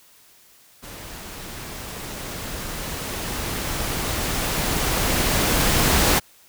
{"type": "noise with level ramp", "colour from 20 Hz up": "pink", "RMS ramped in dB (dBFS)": [-38, -17], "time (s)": [0.82, 6.2], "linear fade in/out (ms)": 20, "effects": ["white hiss -53 dBFS RMS until 6.48 s"]}